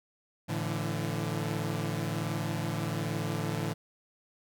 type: chord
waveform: sawtooth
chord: A suspended fourth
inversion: none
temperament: equal with one note detuned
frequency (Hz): 110 / 146.83 / 168.08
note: A2 / D3 / E3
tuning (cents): 0 / 0 / +34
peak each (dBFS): -31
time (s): 0.48-3.74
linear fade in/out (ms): 20
effects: none